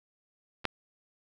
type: clicks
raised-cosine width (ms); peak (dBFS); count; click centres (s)
0.3; -29 / -11; 2; 0.644 / 0.653
effects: none